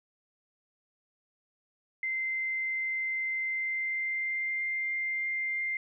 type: tone with pitch glide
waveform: sine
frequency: 2078 to 2099 Hz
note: C7 to C7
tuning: -12 to +5 cents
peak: -29 dBFS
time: 2.03-5.77 s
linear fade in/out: 2 ms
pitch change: +17 cents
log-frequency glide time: 3.44-4.66 s
effects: none